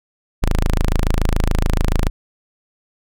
sawtooth tone, 27 Hz, A0, 32 cents flat, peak -10 dBFS, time 0.42-2.1 s, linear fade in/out 10 ms, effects none

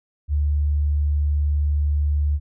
sine tone, 73.42 Hz, D2, in tune, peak -17 dBFS, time 0.28-2.4 s, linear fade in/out 50 ms, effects none

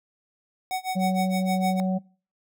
square tone with tremolo, 747 Hz, F#5, 16 cents sharp, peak -25 dBFS, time 0.71-1.8 s, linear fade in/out 0 ms, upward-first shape sine, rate 6.5 Hz, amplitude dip 95%
harmonic tone, 187.2 Hz, F#3, 20 cents sharp, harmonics 1 / 3 / 4, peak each -22 / -32 / -34 dBFS, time 0.95-1.99 s, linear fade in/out 20 ms
effects noise-tail reverb RT60 0.4 s tail -23 dB re dry

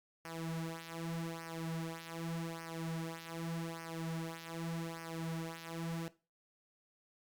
sawtooth tone with flanger, 164.81 Hz, E3, in tune, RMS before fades -42 dBFS, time 0.25-6.08 s, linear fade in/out 0 ms, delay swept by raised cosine 0.26 to 5.96 ms, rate 0.84 Hz, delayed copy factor -0.8, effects noise-tail reverb RT60 0.3 s tail -18 dB re dry + Opus 48 kbps

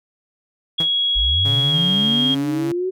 sine tone with pitch glide, 3322 to 3250 Hz, G#7 to G#7, 0 to -38 cents, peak -16 dBFS, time 0.78-2.35 s, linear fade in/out 10 ms, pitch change -38 cents, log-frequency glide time 1.71-1.77 s
sawtooth tone with exponential decay, 162.8 Hz, E3, 21 cents flat, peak -19 dBFS, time 0.8-0.91 s, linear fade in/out 5 ms, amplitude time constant 23 ms
sine linear sweep, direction up, 40.84 to 380 Hz, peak -19 dBFS, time 1.15-2.91 s, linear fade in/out 20 ms
sawtooth tone with vibrato, 141 Hz, C#3, 30 cents sharp, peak -22 dBFS, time 1.45-2.72 s, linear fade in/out 5 ms, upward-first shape sine, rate 7.2 Hz, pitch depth 9 cents each way
effects none

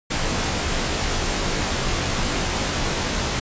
pink noise with comb filter, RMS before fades -23 dBFS, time 0.1-3.4 s, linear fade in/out 10 ms, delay 19 ms, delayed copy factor -0.8, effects resampled to 16000 Hz

